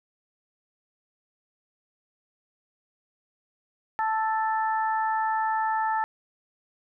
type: harmonic tone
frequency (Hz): 440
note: A4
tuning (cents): 0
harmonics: 2 / 3 / 4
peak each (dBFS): -24 / -32 / -33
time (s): 3.99-6.04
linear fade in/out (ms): 0
effects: none